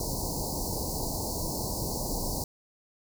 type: band-stop noise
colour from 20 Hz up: pink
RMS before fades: -32 dBFS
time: 0-2.44 s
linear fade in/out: 2 ms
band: 1000 to 4300 Hz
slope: 96 dB/octave
effects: none